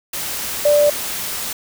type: tone in noise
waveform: sine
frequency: 587.3 Hz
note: D5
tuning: in tune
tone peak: -10 dBFS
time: 0.65-0.9 s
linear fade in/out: 5 ms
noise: white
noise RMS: -25 dBFS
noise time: 0.13-1.53 s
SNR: +12 dB
effects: none